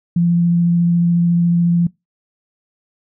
sine tone with vibrato, 171.8 Hz, F3, 28 cents flat, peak -11 dBFS, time 0.16-1.87 s, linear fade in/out 5 ms, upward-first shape sine, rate 14 Hz, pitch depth 10 cents each way, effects noise-tail reverb RT60 0.2 s tail -23 dB re dry

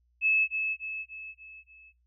sine tone with echo, 2600 Hz, E7, 24 cents flat, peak -21 dBFS, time 0.21-0.48 s, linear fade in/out 50 ms, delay 290 ms, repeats 5, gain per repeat -6 dB, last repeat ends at 1.93 s, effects noise-tail reverb RT60 0.2 s tail -20 dB re dry + added 60 Hz sine -66 dBFS peak until 2.06 s

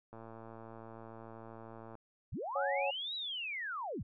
click train, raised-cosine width 1 ms, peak -36 dBFS, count 207, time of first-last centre 0.13-1.953 s, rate 113 Hz
sine linear two-way sweep, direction up then down, 46.25 to 3951 to 46.25 Hz, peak -37 dBFS, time 2.32-4.03 s, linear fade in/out 10 ms, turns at 3.15 s
sine chord, C# suspended fourth, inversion none, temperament just, 554.4 / 739.2 / 831.5 Hz, C#5 / F#5 / G#5, 0 / -2 / +2 cents, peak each -34 / -38 / -37 dBFS, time 2.55-2.91 s, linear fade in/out 10 ms
effects none

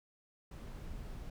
brown noise, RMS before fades -45 dBFS, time 0.51-1.3 s, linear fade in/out 5 ms, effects none

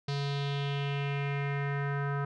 square tone with low-pass filter sweep, 141.3 Hz, C#3, 34 cents sharp, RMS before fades -32 dBFS, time 0.08-2.25 s, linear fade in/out 5 ms, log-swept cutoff 4500 to 1400 Hz, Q 3.3, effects none

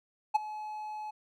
triangle tone with ADSR envelope, 853 Hz, G#5, 46 cents sharp, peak -17 dBFS, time 0.34-1.11 s, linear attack 16 ms, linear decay 15 ms, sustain -18 dB, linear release 11 ms, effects none

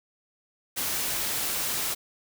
white noise, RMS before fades -29 dBFS, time 0.76-1.95 s, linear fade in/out 20 ms, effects none

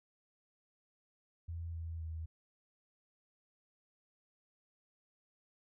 sine tone with pitch steps, 83.8 / 82.4 / 80.6 Hz, E2 / E2 / E2, +29 / 0 / -38 cents, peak -39 dBFS, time 1.48-2.26 s, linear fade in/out 10 ms, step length 260 ms, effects none

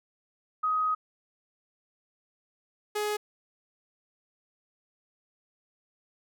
sine / sawtooth tone pair in turn, 1257 / 419.5 Hz, D#6 / G#4, +17 / +17 cents, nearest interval octave + perfect fifth, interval 1900 cents, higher first, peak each -24 dBFS, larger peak neither, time 0.63-0.95 / 2.95-3.17 s, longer first, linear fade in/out 10 ms, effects none

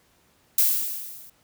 violet noise with level ramp, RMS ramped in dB -17 to -47 dBFS, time 0.58-1.3 s, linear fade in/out 5 ms, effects pink hiss -62 dBFS RMS until 1.43 s + high-pass 60 Hz 12 dB/octave

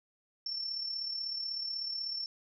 sine tone with amplitude modulation, 5410 Hz, E8, 44 cents sharp, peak -32 dBFS, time 0.46-2.26 s, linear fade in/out 2 ms, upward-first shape sine, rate 36.2 Hz, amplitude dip 50%, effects none

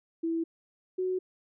sine tone pair in turn, 329.6 / 370 Hz, E4 / F#4, 0 / 0 cents, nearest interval major second, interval 200 cents, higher second, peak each -27 dBFS, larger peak neither, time 0.23-0.44 / 0.98-1.19 s, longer neither, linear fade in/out 10 ms, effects none

